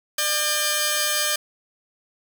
5% pulse tone pair together, 600.4 / 1603 Hz, D5 / G6, +38 / +38 cents, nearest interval octave + perfect fourth, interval 1700 cents, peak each -12 dBFS, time 0.18-1.36 s, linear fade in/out 5 ms, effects none

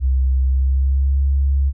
sine tone with pitch glide, 65.41 to 68.7 Hz, C2 to C#2, 0 to -15 cents, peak -13 dBFS, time 0-1.73 s, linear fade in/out 50 ms, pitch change +85 cents, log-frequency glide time 0.43-1.2 s, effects none

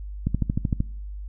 click train, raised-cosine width 5 ms, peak -10 dBFS, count 8, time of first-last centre 0.27-0.804 s, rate 13.1 Hz, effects noise-tail reverb RT60 0.6 s tail -23 dB re dry + added 50 Hz sine -32 dBFS peak until 1.28 s

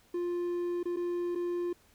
triangle tone with dropouts, 350.3 Hz, F4, 5 cents sharp, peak -28 dBFS, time 0.14-1.73 s, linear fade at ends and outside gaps 5 ms, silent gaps 0.831-0.855 / 0.962-0.968 / 1.351-1.356 s, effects pink hiss -64 dBFS RMS until 1.94 s

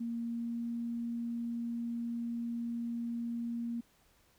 sine tone with pitch glide, 233.1 to 234.6 Hz, A#3 to A#3, 0 to +11 cents, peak -34 dBFS, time 0-3.81 s, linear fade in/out 10 ms, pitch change +11 cents, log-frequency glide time 0.17-0.7 s, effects pink hiss -68 dBFS RMS until 4.38 s

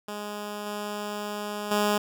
10% pulse tone with level steps, 207.7 Hz, G#3, in tune, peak -25 / -23 / -14 dBFS, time 0.08-1.98 s, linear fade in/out 5 ms, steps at 0.66 / 1.71 s, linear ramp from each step 5 ms, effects none

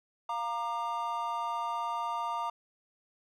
triangle chord, Bb major, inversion second, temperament equal with one note detuned, 698.5 / 932.3 / 1196.6 Hz, F5 / Bb5 / D6, 0 / 0 / +32 cents, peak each -37 / -32 / -34 dBFS, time 0.29-2.5 s, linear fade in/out 5 ms, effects none

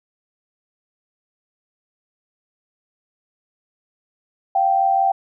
sine tone pair together, 691.4 / 777 Hz, F5 / G5, -18 / -16 cents, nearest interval major second, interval 202 cents, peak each -21 / -15 dBFS, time 4.55-5.12 s, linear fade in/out 5 ms, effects none

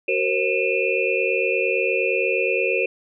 sine tone cluster, 376.6 / 467.4 / 536 / 2441 / 2657 Hz, F#4 / A#4 / C5 / D#7 / E7, +31 / +5 / +42 / -34 / +13 cents, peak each -25 dBFS, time 0.08-2.86 s, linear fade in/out 5 ms, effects none

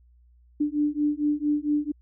sine beating tone pair, 293.7 / 298.1 Hz, D4 / D4, 0 / +26 cents, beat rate 4.4 Hz, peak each -25 dBFS, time 0.6-1.92 s, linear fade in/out 10 ms, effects added 60 Hz sine -54 dBFS peak until 2.01 s

